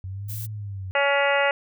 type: exponential two-way sweep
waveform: sine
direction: up then down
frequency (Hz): 92.5 to 110 to 92.5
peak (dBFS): -30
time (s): 0.04-0.91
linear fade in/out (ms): 0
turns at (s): 0.43
type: noise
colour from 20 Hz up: violet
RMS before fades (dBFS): -36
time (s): 0.28-0.47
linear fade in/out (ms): 20
type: harmonic tone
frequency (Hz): 281.1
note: C#4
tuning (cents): +24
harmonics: 2 / 3 / 4 / 5 / 6 / 7 / 8 / 9 / 10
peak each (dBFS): -22 / -26 / -32 / -27 / -32 / -25 / -34 / -31 / -31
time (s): 0.95-1.51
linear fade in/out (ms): 2
effects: none